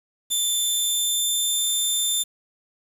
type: tone with pitch glide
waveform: 15% pulse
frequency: 3539 to 3566 Hz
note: A7 to A7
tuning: +9 to +22 cents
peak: -14 dBFS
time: 0.3-2.24 s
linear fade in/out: 20 ms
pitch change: +13 cents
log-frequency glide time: 0.57-1.68 s
effects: resampled to 32000 Hz + 7-bit